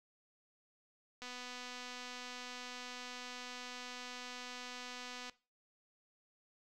click train, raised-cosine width 0.2 ms, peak -30 dBFS, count 1012, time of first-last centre 1.22-5.297 s, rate 248 Hz, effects noise-tail reverb RT60 0.3 s tail -18 dB re dry

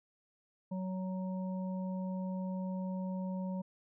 harmonic tone, 186.5 Hz, F#3, 14 cents sharp, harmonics 1 / 3 / 5, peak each -35 / -45 / -49 dBFS, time 0.71-3.62 s, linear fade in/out 10 ms, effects none

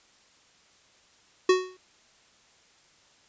square tone with exponential decay, 370 Hz, F#4, in tune, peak -15 dBFS, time 1.49-1.77 s, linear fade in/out 5 ms, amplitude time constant 60 ms, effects white hiss -60 dBFS RMS until 3.28 s + resampled to 16000 Hz

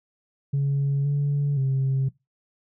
sine tone with pitch steps, 139.8 / 143.1 / 134.1 Hz, C#3 / D3 / C3, +15 / -45 / +43 cents, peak -18 dBFS, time 0.53-2.09 s, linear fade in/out 10 ms, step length 520 ms, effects noise-tail reverb RT60 0.2 s tail -20 dB re dry + tanh soft clip ceiling -18 dBFS

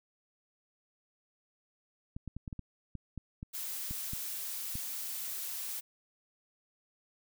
clicks, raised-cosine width 5 ms, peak -28 dBFS, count 12, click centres 2.165 / 2.277 / 2.366 / 2.478 / 2.528 / 2.593 / 2.953 / 3.177 / 3.429 / 3.91 / 4.134 / 4.755 s
blue noise, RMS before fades -39 dBFS, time 3.53-5.81 s, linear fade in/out 20 ms
effects none

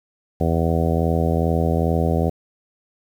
harmonic tone, 82.41 Hz, E2, in tune, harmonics 1 / 2 / 3 / 4 / 5 / 6 / 7 / 8 / 9, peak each -21 / -22 / -26 / -29 / -27 / -27 / -29 / -30 / -29 dBFS, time 0.4-2.3 s, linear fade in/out 10 ms, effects 8-bit

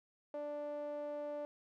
sawtooth tone with band-pass filter, 293.7 Hz, D4, in tune, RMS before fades -42 dBFS, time 0.34-1.45 s, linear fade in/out 0 ms, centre 610 Hz, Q 4.2, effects none

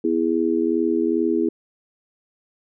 sine chord, E major, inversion second, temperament just, 247.2 / 329.6 / 412 Hz, B3 / E4 / G#4, +2 / 0 / -14 cents, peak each -24 / -20 / -23 dBFS, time 0.04-1.49 s, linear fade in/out 5 ms, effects none

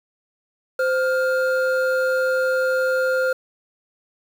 triangle tone pair together, 518.4 / 1407 Hz, C5 / F6, -16 / +12 cents, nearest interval octave + perfect fourth, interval 1728 cents, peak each -17 / -21 dBFS, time 0.79-3.33 s, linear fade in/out 5 ms, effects 7-bit

